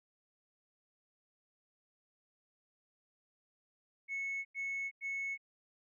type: tone bursts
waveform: sine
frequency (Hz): 2200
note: C#7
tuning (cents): -14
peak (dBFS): -34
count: 3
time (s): 4.08-5.378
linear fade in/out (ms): 50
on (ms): 370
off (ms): 94
effects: tanh soft clip ceiling -33 dBFS